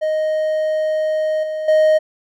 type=tone with level steps; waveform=triangle; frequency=622.3 Hz; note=D#5; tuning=in tune; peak=-14 / -19 / -8 dBFS; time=0.01-1.99 s; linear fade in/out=20 ms; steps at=1.43 / 1.68 s; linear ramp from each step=5 ms; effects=none

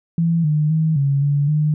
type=tone with pitch steps; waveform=sine; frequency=166.9 / 151.4 / 158.7 / 139.5 / 143.4 / 151.6 Hz; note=E3 / D#3 / D#3 / C#3 / D3 / D#3; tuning=+22 / -47 / +35 / +11 / -41 / -45 cents; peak=-14 dBFS; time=0.18-1.74 s; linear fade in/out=2 ms; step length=260 ms; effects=none

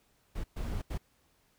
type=noise bursts at uneven times; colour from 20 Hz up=brown; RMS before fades=-35 dBFS; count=3; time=0.35-0.44 / 0.56-0.82 / 0.9-0.98 s; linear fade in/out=10 ms; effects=pink hiss -70 dBFS RMS until 1.58 s

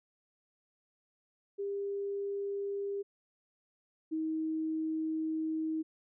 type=tone pair in turn; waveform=sine; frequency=400.1 / 316.9 Hz; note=G4 / D#4; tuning=+35 / +32 cents; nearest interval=major third; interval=403 cents; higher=first; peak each=-33 / -31 dBFS; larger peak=second; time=1.58-3.03 / 4.11-5.83 s; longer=second; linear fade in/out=20 ms; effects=none

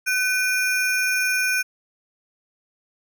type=ring-modulated tone; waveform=square; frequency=1975.5 Hz; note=B6; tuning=in tune; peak=-17 dBFS; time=0.06-1.63 s; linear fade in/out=20 ms; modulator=461 Hz; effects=none

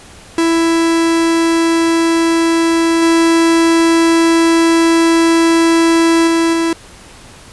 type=tone with level steps; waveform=45% pulse; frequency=331.1 Hz; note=E4; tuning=8 cents sharp; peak=-10 / -8 / -10 / -12 dBFS; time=0.38-6.73 s; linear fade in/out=2 ms; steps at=3.02 / 6.27 / 6.53 s; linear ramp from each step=5 ms; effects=pink hiss -38 dBFS RMS until 7.52 s + resampled to 24000 Hz

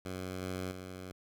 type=tone with level steps; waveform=10% pulse; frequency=92.5 Hz; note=F#2; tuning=in tune; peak=-30 / -28 / -35 dBFS; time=0.05-1.12 s; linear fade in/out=5 ms; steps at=0.42 / 0.71 s; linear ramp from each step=5 ms; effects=none

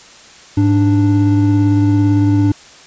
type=tone pair together; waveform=triangle; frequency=103.83 / 293.7 Hz; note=G#2 / D4; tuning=0 / 0 cents; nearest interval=octave + tritone; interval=1800 cents; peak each=-10 dBFS; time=0.57-2.52 s; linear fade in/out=5 ms; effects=white hiss -40 dBFS RMS until 2.86 s + resampled to 16000 Hz

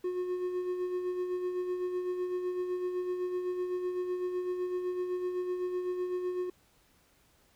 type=tone with tremolo; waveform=triangle; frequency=362 Hz; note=F#4; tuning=38 cents flat; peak=-27 dBFS; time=0.04-6.5 s; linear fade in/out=5 ms; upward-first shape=sine; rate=7.9 Hz; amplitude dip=45%; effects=pink hiss -66 dBFS RMS until 7.55 s

